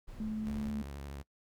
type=noise; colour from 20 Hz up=brown; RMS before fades=-47 dBFS; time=0.07-0.72 s; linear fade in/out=20 ms
type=tone; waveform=sine; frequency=216.4 Hz; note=A3; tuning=29 cents flat; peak=-34 dBFS; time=0.2-0.82 s; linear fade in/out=2 ms
type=tone with vibrato; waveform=sawtooth; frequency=70 Hz; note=C#2; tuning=18 cents sharp; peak=-38 dBFS; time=0.45-1.23 s; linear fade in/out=20 ms; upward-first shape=square; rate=12 Hz; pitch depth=55 cents each way
effects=noise-tail reverb RT60 0.1 s tail -22 dB re dry